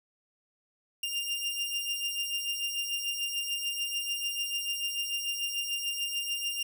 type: beating tone pair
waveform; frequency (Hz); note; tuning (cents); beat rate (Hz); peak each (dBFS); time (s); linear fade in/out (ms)
sawtooth; 2794 / 2800.8; F7 / F7; 0 / +4; 6.8; -33 / -29; 1.03-6.63; 5
effects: none

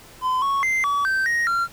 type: tone with pitch steps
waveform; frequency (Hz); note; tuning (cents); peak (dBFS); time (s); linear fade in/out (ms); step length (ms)
triangle; 1021 / 1107 / 2081 / 1140 / 1554 / 1874 / 1376; C6 / C#6 / C7 / C#6 / G6 / A#6 / F6; -43 / -3 / -10 / +48 / -16 / +9 / -26; -17; 0.21-1.68; 50; 210
effects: pink hiss -46 dBFS RMS until 1.72 s

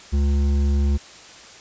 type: tone with hard clipping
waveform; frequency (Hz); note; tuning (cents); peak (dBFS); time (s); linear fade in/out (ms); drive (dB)
sine; 70.6; C#2; +32; -18; 0.12-0.98; 20; 9
effects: white hiss -43 dBFS RMS until 1.6 s + resampled to 16000 Hz

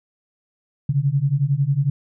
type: beating tone pair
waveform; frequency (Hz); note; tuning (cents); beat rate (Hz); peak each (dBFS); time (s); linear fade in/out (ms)
sine; 134 / 145; C3 / D3; +42 / -22; 11; -20 / -19; 0.89-1.9; 5
effects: none

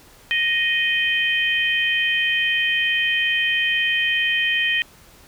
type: harmonic tone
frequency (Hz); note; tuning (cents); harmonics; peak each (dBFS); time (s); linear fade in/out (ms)
622.3; D#5; 0; 3 / 4 / 5; -21 / -22 / -23; 0.31-4.82; 0
effects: pink hiss -49 dBFS RMS until 5.27 s

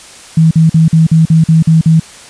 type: tone bursts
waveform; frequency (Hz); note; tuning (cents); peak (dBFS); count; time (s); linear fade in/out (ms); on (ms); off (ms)
sine; 161.3; E3; -37; -3; 9; 0.37-1.998; 5; 140; 46
effects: white hiss -34 dBFS RMS until 2.29 s + resampled to 22050 Hz

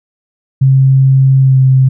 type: tone with pitch glide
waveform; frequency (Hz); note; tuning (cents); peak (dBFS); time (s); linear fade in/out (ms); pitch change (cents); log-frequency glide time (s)
sine; 133.8 to 131.65; C3 to C3; +39 to +11; -4; 0.61-1.89; 10; -28; 1.4-1.59
effects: none

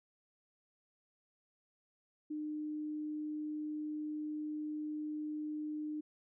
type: tone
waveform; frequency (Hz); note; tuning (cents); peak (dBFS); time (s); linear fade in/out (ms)
sine; 303.3; D#4; -44; -37; 2.3-6.01; 10
effects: none

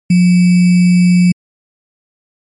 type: tone with sample-and-hold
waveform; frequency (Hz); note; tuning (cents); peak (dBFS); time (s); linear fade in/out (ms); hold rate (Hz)
sine; 178.3; F3; +36; -5; 0.1-1.32; 5; 2450
effects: MP3 48 kbps

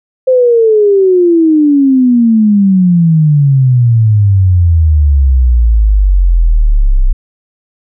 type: exponential sweep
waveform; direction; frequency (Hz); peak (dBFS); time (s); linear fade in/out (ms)
sine; down; 523.3 to 31; -4; 0.27-7.13; 10
effects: none

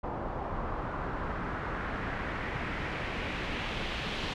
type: noise with low-pass filter sweep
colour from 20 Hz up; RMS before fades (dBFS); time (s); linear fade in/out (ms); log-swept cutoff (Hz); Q
pink; -35; 0.03-4.34; 10; 920 to 3400; 1.8
effects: none

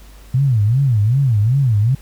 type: tone with vibrato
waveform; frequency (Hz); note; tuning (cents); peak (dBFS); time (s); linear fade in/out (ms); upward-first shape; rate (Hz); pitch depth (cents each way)
sine; 120; B2; -49; -11; 0.34-1.95; 5; sine; 2.6; 280
effects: added 50 Hz sine -39 dBFS peak until 2.01 s + pink hiss -47 dBFS RMS until 2.01 s

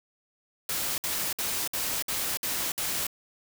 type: noise bursts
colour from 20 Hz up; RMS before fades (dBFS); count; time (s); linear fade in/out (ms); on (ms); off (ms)
white; -30; 7; 0.69-3.068; 2; 290; 58
effects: none

